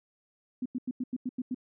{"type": "tone bursts", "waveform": "sine", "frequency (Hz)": 251.5, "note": "B3", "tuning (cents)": 32, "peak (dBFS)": -29, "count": 8, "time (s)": [0.62, 1.546], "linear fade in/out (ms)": 5, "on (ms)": 37, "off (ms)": 90, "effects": []}